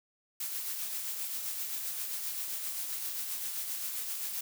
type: noise with tremolo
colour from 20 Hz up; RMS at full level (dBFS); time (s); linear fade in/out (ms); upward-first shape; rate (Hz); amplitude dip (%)
blue; -35; 0.4-4.41; 5; triangle; 7.6; 40
effects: none